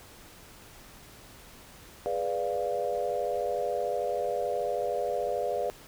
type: chord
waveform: sine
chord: G# diminished seventh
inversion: none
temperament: equal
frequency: 415.3 / 493.9 / 587.3 / 698.5 Hz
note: G#4 / B4 / D5 / F5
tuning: 0 / 0 / 0 / 0 cents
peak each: -35 / -32 / -32 / -33 dBFS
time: 2.06-5.7 s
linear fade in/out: 0 ms
effects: pink hiss -51 dBFS RMS until 5.87 s